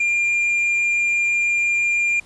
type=tone; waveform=triangle; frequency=2398 Hz; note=D7; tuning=36 cents sharp; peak=-15 dBFS; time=0-2.2 s; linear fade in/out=5 ms; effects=pink hiss -50 dBFS RMS until 2.25 s + resampled to 24000 Hz

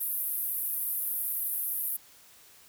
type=band-pass noise; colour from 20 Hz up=white; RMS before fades=-32 dBFS; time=0-1.97 s; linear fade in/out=10 ms; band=11000 to 15000 Hz; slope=48 dB/octave; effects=white hiss -56 dBFS RMS until 2.68 s

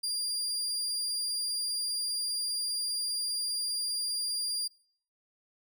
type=tone; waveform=30% pulse; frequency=4795 Hz; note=D8; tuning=35 cents sharp; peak=-27 dBFS; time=0.03-4.68 s; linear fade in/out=10 ms; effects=noise-tail reverb RT60 0.6 s tail -25 dB re dry

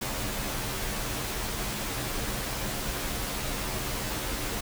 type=noise with comb filter; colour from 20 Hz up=pink; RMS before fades=-32 dBFS; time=0.01-4.61 s; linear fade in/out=10 ms; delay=12 ms; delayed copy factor=-0.7; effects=none

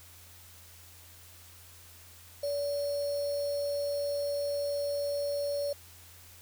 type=tone with sample-and-hold; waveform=sine; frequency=572 Hz; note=D5; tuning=46 cents flat; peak=-29 dBFS; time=2.43-5.73 s; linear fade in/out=5 ms; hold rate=4900 Hz; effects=added 87 Hz sine -56 dBFS peak until 6.41 s + white hiss -54 dBFS RMS until 6.41 s

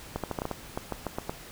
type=clicks; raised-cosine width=1 ms; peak=-16 dBFS; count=12; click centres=0.16 / 0.237 / 0.313 / 0.388 / 0.419 / 0.454 / 0.513 / 0.775 / 0.923 / 1.067 / 1.185 / 1.295 s; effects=pink hiss -46 dBFS RMS until 1.51 s

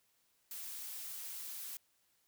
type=noise; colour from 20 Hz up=blue; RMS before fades=-45 dBFS; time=0.51-1.77 s; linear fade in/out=2 ms; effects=white hiss -75 dBFS RMS until 2.27 s

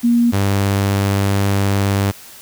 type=tone pair in turn; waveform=sine / sawtooth; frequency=236.9 / 99.17 Hz; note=A#3 / G2; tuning=+28 / +21 cents; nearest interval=octave + minor third; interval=1507 cents; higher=first; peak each=-10 dBFS; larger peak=neither; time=0.03-0.32 / 0.32-2.12 s; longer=second; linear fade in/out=20 ms; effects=white hiss -39 dBFS RMS until 2.41 s

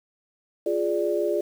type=chord; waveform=sine; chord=D diminished; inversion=first; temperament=equal; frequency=349.2 / 415.3 / 587.3 Hz; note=F4 / Ab4 / D5; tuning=0 / 0 / 0 cents; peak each=-26 dBFS; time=0.66-1.41 s; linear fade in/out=5 ms; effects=8-bit

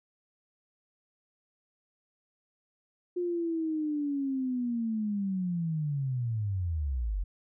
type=linear sweep; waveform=sine; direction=down; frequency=357.8 to 42.64 Hz; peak=-28 dBFS; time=3.16-7.24 s; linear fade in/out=10 ms; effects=none

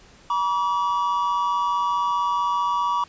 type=tone pair together; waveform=triangle; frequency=962.4 / 1147 Hz; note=B5 / D6; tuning=-45 / -41 cents; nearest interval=minor third; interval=304 cents; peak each=-21 / -21 dBFS; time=0.3-3.04 s; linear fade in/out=2 ms; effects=pink hiss -51 dBFS RMS until 3.08 s + resampled to 16000 Hz

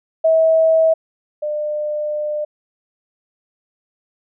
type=tone pair in turn; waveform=sine; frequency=645 / 600.4 Hz; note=E5 / D5; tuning=-38 / +38 cents; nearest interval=minor second; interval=124 cents; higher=first; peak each=-10 / -19 dBFS; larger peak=first; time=0.24-0.94 / 1.42-2.45 s; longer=second; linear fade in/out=10 ms; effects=none

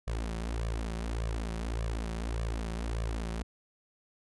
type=tone with flanger; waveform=sawtooth; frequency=56.1 Hz; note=A1; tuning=34 cents sharp; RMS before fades=-34 dBFS; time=0.07-3.43 s; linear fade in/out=10 ms; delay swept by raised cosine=1.7 to 5.4 ms; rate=1.7 Hz; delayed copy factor=+1; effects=resampled to 24000 Hz

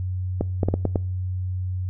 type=clicks; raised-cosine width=2 ms; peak=-8 dBFS; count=6; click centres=0.41 / 0.632 / 0.686 / 0.74 / 0.853 / 0.958 s; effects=noise-tail reverb RT60 0.5 s tail -24 dB re dry + added 92 Hz sine -24 dBFS peak until 1.89 s

